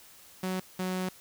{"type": "tone pair in turn", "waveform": "sawtooth", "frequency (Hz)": [185.9, 184.86], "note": ["F#3", "F#3"], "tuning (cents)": [8, -1], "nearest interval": "unison", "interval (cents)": 9, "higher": "first", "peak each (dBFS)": -26, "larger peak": "neither", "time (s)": [[0.43, 0.6], [0.79, 1.09]], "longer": "second", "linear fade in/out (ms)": 5, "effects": ["white hiss -54 dBFS RMS until 1.2 s"]}